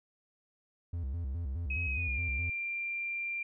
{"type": "tone with vibrato", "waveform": "triangle", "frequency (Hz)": 75.3, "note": "D2", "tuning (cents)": 44, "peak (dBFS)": -31, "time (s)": [0.93, 2.5], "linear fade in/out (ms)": 5, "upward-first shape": "square", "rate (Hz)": 4.8, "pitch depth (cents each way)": 220}
{"type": "tone with pitch glide", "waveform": "sine", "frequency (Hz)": [2547, 2376], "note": ["D#7", "D7"], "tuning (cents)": [40, 20], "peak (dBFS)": -33, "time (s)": [1.7, 3.43], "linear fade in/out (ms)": 5, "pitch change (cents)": -120, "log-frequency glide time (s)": [1.9, 2.2]}
{"effects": []}